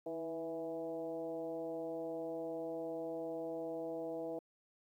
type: tone with frequency modulation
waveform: sine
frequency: 491.1 Hz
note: B4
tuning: 10 cents flat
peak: -38 dBFS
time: 0.06-4.39 s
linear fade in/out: 5 ms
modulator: 167 Hz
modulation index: 1.3
effects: high-pass 200 Hz 12 dB/octave + 12-bit